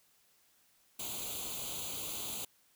white noise with comb filter, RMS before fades -40 dBFS, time 0.99-2.45 s, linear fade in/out 5 ms, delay 0.28 ms, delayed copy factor +0.85, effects white hiss -69 dBFS RMS until 2.75 s

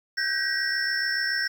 triangle tone cluster, 1543 / 1610 / 1908 / 5380 Hz, G6 / G6 / A#6 / E8, -28 / +46 / +40 / +34 cents, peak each -28 dBFS, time 0.17-1.48 s, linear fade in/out 10 ms, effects 9-bit

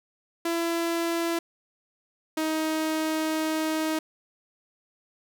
sawtooth tone pair in turn, 336 / 314.8 Hz, E4 / D#4, +33 / +20 cents, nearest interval minor second, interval 113 cents, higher first, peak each -21 dBFS, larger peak neither, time 0.45-1.39 / 2.37-3.99 s, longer second, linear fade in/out 5 ms, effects none

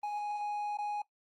triangle tone with dropouts, 830.6 Hz, G#5, in tune, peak -31 dBFS, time 0.03-1.02 s, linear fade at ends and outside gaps 5 ms, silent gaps 0.773-0.785 s, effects noise-tail reverb RT60 0.1 s tail -18 dB re dry + Opus 32 kbps

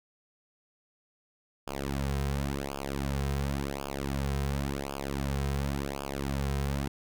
sawtooth tone with flanger, 69.3 Hz, C#2, in tune, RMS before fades -32 dBFS, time 1.67-6.88 s, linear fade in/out 5 ms, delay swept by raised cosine 0.5 to 3.5 ms, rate 0.92 Hz, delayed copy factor -1, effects none

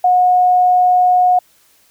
sine tone, 726 Hz, F#5, 33 cents flat, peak -8 dBFS, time 0.04-1.39 s, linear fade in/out 5 ms, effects white hiss -53 dBFS RMS until 1.9 s

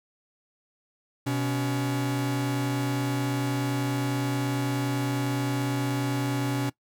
45% pulse tone pair together, 126.2 / 282 Hz, B2 / C#4, +38 / +30 cents, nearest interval octave + major second, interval 1392 cents, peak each -28 dBFS, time 1.26-6.7 s, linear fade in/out 10 ms, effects noise-tail reverb RT60 0.1 s tail -20 dB re dry

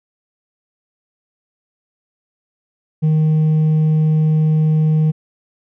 triangle tone with hard clipping, 155.8 Hz, D#3, 3 cents sharp, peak -10 dBFS, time 3.02-5.12 s, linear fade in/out 20 ms, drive 1 dB, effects none

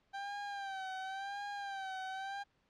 30% pulse tone with vibrato, 784 Hz, G5, in tune, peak -37 dBFS, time 0.13-2.44 s, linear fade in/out 20 ms, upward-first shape sine, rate 0.93 Hz, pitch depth 65 cents each way, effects pink hiss -75 dBFS RMS until 2.69 s + low-pass 4000 Hz 12 dB/octave

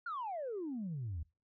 sine exponential sweep, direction down, 1456 to 73.42 Hz, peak -36 dBFS, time 0.06-1.23 s, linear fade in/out 5 ms, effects noise-tail reverb RT60 0.3 s tail -24 dB re dry + tanh soft clip ceiling -34 dBFS

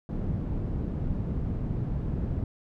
white low-pass noise, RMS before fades -30 dBFS, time 0.09-2.44 s, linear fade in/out 2 ms, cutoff 150 Hz, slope 12 dB/octave, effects none

